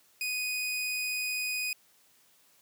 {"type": "tone", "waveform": "sawtooth", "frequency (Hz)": 2489, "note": "D#7", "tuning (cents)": 0, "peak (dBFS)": -27, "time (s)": [0.21, 1.73], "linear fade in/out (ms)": 2, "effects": ["white hiss -64 dBFS RMS until 2.61 s", "high-pass 100 Hz 12 dB/octave"]}